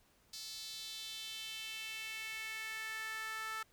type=tone with high-pass filter sweep; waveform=sawtooth; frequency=440 Hz; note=A4; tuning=in tune; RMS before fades=-44 dBFS; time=0.33-3.63 s; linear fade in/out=5 ms; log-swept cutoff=4600 to 1400 Hz; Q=3.2; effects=pink hiss -70 dBFS RMS until 3.72 s